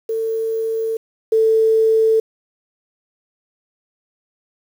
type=tone pair in turn; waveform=sine; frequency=447.9 / 443.8 Hz; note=A4 / A4; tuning=+31 / +15 cents; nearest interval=unison; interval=16 cents; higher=first; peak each=-18 / -11 dBFS; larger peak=second; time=0.09-0.97 / 1.32-2.2 s; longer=neither; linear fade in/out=5 ms; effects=7-bit